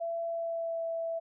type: tone with pitch glide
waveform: sine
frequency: 671 to 661.8 Hz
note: E5 to E5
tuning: +31 to +7 cents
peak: -31 dBFS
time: 0-1.2 s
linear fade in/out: 20 ms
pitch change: -24 cents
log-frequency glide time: 0.26-0.84 s
effects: none